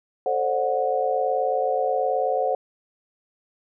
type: chord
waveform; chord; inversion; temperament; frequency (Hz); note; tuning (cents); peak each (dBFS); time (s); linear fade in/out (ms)
sine; D dominant seventh; second; just; 440.5 / 528.6 / 587.3 / 734.2; A4 / C5 / D5 / F#5; +2 / +18 / 0 / -14; -28 / -24 / -30 / -24; 0.26-2.55; 2
effects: none